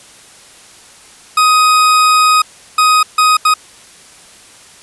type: tone bursts at uneven times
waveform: 40% pulse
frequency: 1253 Hz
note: D#6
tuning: 12 cents sharp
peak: -6 dBFS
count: 4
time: 1.37-2.42 / 2.78-3.03 / 3.18-3.37 / 3.45-3.54 s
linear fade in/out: 5 ms
effects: white hiss -40 dBFS RMS until 4.82 s + resampled to 24000 Hz